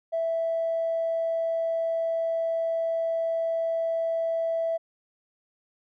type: tone with tanh clipping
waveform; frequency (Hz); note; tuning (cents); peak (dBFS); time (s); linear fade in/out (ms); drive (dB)
triangle; 659.3; E5; 0; -24; 0.12-4.78; 20; 4
effects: none